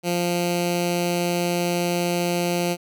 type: tone with notch filter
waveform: 10% pulse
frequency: 174.61 Hz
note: F3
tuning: in tune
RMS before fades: -23 dBFS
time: 0.03-2.77 s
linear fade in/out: 50 ms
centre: 1100 Hz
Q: 1.2
effects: none